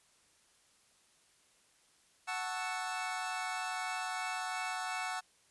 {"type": "chord", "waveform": "25% pulse", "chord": "F# minor seventh", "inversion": "none", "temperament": "equal", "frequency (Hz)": [740, 880, 1108.7, 1318.5], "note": ["F#5", "A5", "C#6", "E6"], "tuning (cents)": [0, 0, 0, 0], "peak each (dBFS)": [-35, -39, -40, -39], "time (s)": [2.27, 5.21], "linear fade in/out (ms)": 20, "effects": ["white hiss -68 dBFS RMS until 5.5 s", "resampled to 24000 Hz"]}